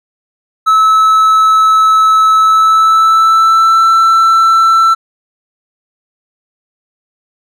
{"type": "tone with pitch glide", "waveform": "triangle", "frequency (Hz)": [1300, 1335], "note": ["E6", "E6"], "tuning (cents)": [-24, 22], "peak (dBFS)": -3, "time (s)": [0.66, 4.95], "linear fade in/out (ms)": 20, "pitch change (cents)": 46, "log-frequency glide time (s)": [2.35, 3.87], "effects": []}